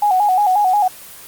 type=tone with vibrato; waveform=sine; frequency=784 Hz; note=G5; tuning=in tune; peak=-11 dBFS; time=0.02-0.88 s; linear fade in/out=5 ms; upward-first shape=square; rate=5.6 Hz; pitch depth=96 cents each way; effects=white hiss -37 dBFS RMS until 1.27 s + Opus 24 kbps